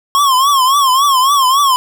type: tone with vibrato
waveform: square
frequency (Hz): 1081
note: C#6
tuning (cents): -44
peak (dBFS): -9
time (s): 0.15-1.76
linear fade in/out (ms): 0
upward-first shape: triangle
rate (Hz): 3.6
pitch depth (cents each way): 140
effects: none